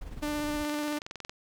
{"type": "noise with tremolo", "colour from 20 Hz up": "brown", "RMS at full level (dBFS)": -38, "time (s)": [0.01, 0.64], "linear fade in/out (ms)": 5, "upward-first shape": "triangle", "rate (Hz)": 19, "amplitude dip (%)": 65}
{"type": "tone with vibrato", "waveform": "sawtooth", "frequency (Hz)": 297.1, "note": "D4", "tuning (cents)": 20, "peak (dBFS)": -26, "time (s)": [0.22, 0.99], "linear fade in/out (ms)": 10, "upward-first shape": "triangle", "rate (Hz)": 16, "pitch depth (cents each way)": 17}
{"type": "click train", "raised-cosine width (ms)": 0.2, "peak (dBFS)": -22, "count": 15, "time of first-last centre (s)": [0.65, 1.295], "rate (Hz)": 21.7}
{"effects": []}